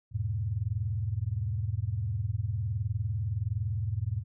sine chord, E major, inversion none, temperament equal, 82.41 / 103.83 / 123.47 Hz, E2 / G#2 / B2, 0 / 0 / 0 cents, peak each -36 / -30 / -35 dBFS, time 0.11-4.24 s, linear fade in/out 50 ms, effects none

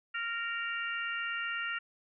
harmonic tone, 464 Hz, A#4, 8 cents flat, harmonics 3 / 4 / 5 / 6, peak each -36 / -38 / -44 / -39 dBFS, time 0.14-1.79 s, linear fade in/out 10 ms, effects none

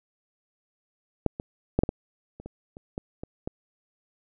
clicks, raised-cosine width 2 ms, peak -8 / -19 / -7 / -7 / -14 / -28 / -25 / -29 / -18 / -22 / -17 dBFS, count 11, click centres 1.263 / 1.399 / 1.79 / 1.835 / 1.891 / 2.4 / 2.46 / 2.769 / 2.979 / 3.235 / 3.475 s, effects none

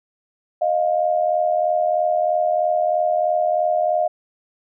sine tone pair together, 622.3 / 705.4 Hz, D#5 / F5, 0 / +17 cents, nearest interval major second, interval 217 cents, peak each -19 dBFS, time 0.61-4.08 s, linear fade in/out 10 ms, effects none

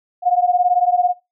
sine beating tone pair, 711 / 729 Hz, F5 / F#5, +31 / -26 cents, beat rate 18 Hz, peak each -16 dBFS, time 0.22-1.14 s, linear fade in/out 50 ms, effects noise-tail reverb RT60 0.2 s tail -17 dB re dry

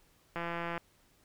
click train, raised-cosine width 0.5 ms, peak -22 dBFS, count 72, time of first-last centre 0.36-0.778 s, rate 170 Hz, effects pink hiss -67 dBFS RMS until 1.24 s

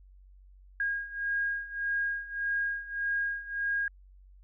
sine beating tone pair, 1629 / 1630.7 Hz, G#6 / G#6, -34 / -32 cents, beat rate 1.7 Hz, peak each -34 / -31 dBFS, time 0.8-3.88 s, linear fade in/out 2 ms, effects added 47 Hz sine -52 dBFS peak until 4.43 s

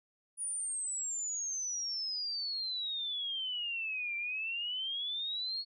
sine exponential two-way sweep, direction down then up, 9750 to 2347 to 4378 Hz, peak -34 dBFS, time 0.37-5.65 s, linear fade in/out 50 ms, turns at 4.16 s, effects none

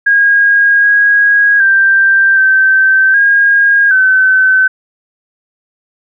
sine tone with pitch steps, 1633 / 1646 / 1575 / 1550 / 1628 / 1526 Hz, G#6 / G#6 / G6 / G6 / G#6 / G6, -30 / -16 / +8 / -20 / -35 / -47 cents, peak -5 dBFS, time 0.06-4.68 s, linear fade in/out 10 ms, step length 770 ms, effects none

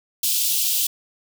white high-pass noise, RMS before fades -21 dBFS, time 0.23-0.87 s, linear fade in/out 5 ms, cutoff 2800 Hz, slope 48 dB/octave, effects none

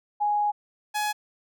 sine / sawtooth tone pair in turn, 830.6 / 841.2 Hz, G#5 / G#5, 0 / +22 cents, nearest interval unison, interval 22 cents, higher second, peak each -21 dBFS, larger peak neither, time 0.2-0.52 / 0.94-1.13 s, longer first, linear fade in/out 20 ms, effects none

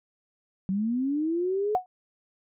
sine linear sweep, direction up, 184.5 to 430.8 Hz, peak -24 dBFS, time 0.69-1.75 s, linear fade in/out 0 ms
sine tone with exponential decay, 734 Hz, F#5, 14 cents flat, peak -16 dBFS, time 1.75-1.86 s, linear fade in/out 1 ms, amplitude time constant 23 ms
effects none

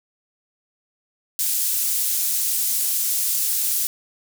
pink high-pass noise, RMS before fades -22 dBFS, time 1.39-3.87 s, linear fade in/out 0 ms, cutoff 8600 Hz, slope 12 dB/octave, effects none

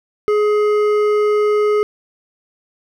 sine tone with hard clipping, 420 Hz, G#4, 19 cents sharp, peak -14 dBFS, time 0.28-1.83 s, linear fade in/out 0 ms, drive 9 dB, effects none

